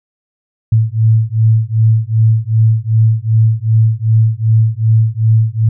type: beating tone pair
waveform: sine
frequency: 110 / 112.6 Hz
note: A2 / A2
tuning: 0 / +40 cents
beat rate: 2.6 Hz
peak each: -11 dBFS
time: 0.72-5.69 s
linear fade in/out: 5 ms
effects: none